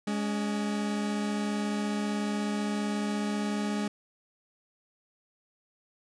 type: tone pair together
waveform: 40% pulse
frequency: 207.7 / 282.3 Hz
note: G#3 / C#4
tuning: 0 / +32 cents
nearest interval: perfect fourth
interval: 532 cents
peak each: -28 / -36 dBFS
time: 0.07-3.88 s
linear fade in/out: 5 ms
effects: resampled to 22050 Hz